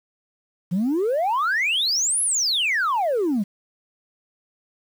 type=exponential two-way sweep; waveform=sine; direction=up then down; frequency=166.1 to 11140 to 187.1 Hz; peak=-17 dBFS; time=0.71-3.44 s; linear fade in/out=20 ms; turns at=2.22 s; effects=tanh soft clip ceiling -17 dBFS + 8-bit